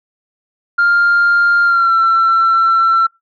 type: tone with pitch glide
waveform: sine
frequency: 1400 to 1346.1 Hz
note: F6 to E6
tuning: +4 to +36 cents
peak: -7 dBFS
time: 0.78-3.07 s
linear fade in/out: 10 ms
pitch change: -68 cents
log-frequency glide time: 1.64-1.96 s
effects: noise-tail reverb RT60 0.2 s tail -25 dB re dry + tanh soft clip ceiling -6 dBFS